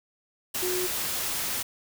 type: tone in noise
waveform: sine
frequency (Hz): 363.8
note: F#4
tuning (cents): -29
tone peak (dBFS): -28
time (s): 0.62-0.87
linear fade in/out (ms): 10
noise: white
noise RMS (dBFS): -30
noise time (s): 0.54-1.63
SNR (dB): -1
effects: none